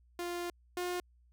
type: tone pair in turn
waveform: sawtooth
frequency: 349.4 / 356.9 Hz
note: F4 / F4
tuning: +1 / +38 cents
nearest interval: unison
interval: 37 cents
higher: second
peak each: -32 / -30 dBFS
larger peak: second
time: 0.19-0.5 / 0.77-1 s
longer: first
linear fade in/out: 2 ms
effects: added 60 Hz sine -62 dBFS peak until 1.32 s